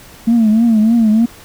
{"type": "tone with vibrato", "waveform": "sine", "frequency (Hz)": 224.1, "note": "A3", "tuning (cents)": 32, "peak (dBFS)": -6, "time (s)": [0.27, 1.26], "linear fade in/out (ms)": 10, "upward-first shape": "triangle", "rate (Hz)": 3.3, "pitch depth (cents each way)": 110, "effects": ["tanh soft clip ceiling -5 dBFS", "pink hiss -39 dBFS RMS until 1.44 s"]}